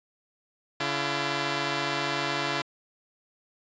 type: tone pair together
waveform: 5% pulse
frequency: 142.4 / 338.7 Hz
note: C#3 / E4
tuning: +47 / +47 cents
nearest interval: octave + minor third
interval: 1500 cents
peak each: -19 / -17 dBFS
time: 0.8-2.62 s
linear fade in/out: 5 ms
effects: resampled to 16000 Hz